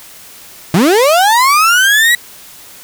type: linear sweep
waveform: 35% pulse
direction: up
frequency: 146.83 to 1956 Hz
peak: -5 dBFS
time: 0.74-2.15 s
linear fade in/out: 2 ms
effects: white hiss -36 dBFS RMS until 2.83 s